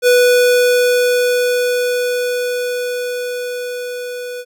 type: tone with level ramp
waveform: square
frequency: 492.6 Hz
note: B4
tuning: 5 cents flat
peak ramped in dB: -8 to -25 dBFS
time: 0.02-4.45 s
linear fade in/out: 50 ms
effects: none